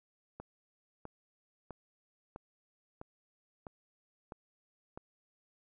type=click train; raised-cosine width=1 ms; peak=-30 dBFS; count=8; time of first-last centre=0.4-4.975 s; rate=1.53 Hz; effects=none